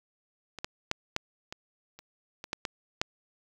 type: clicks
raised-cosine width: 0.2 ms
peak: -23 / -15 / -10 / -11 / -21 / -30 / -22 / -14 / -14 / -9 dBFS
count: 10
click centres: 0.587 / 0.645 / 0.914 / 1.164 / 1.525 / 1.99 / 2.441 / 2.531 / 2.652 / 3.015 s
effects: 8-bit